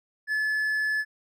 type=tone; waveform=triangle; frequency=1724 Hz; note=A6; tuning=36 cents flat; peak=-22 dBFS; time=0.27-1.05 s; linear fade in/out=50 ms; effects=none